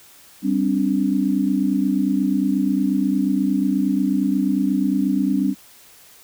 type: chord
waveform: sine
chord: G suspended fourth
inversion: none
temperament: equal with one note detuned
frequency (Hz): 196 / 261.6 / 290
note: G3 / C4 / D4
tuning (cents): 0 / 0 / -22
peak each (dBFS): -21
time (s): 0.42-5.55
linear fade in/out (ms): 50
effects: white hiss -48 dBFS RMS until 6.23 s